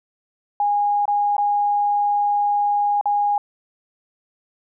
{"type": "tone with dropouts", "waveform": "sine", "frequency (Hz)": 821, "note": "G#5", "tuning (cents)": -20, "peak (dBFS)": -16, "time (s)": [0.6, 3.38], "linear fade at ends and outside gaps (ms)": 2, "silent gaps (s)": [[1.055, 1.079], [1.367, 1.381], [3.012, 3.056]], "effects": []}